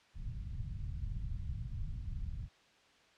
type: low-pass noise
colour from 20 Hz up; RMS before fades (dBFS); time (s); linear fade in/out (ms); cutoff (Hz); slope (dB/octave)
pink; -40; 0.14-2.49; 50; 130; 24
effects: white hiss -65 dBFS RMS until 3.17 s + low-pass 4000 Hz 12 dB/octave